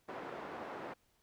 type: band-pass noise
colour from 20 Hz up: pink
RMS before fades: -45 dBFS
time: 0.08-0.94 s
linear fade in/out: 10 ms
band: 330 to 1300 Hz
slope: 12 dB/octave
effects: pink hiss -74 dBFS RMS until 1.22 s